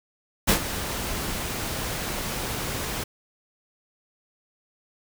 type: noise with ADSR envelope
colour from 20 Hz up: pink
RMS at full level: -17 dBFS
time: 0.47-3.04 s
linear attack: 23 ms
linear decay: 89 ms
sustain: -13 dB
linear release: 8 ms
effects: none